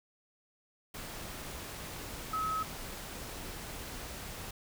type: tone in noise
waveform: sine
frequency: 1284 Hz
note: E6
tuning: 46 cents flat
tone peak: -31 dBFS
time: 2.33-2.63 s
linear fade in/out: 5 ms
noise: pink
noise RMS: -43 dBFS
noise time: 0.94-4.51 s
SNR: +9 dB
effects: none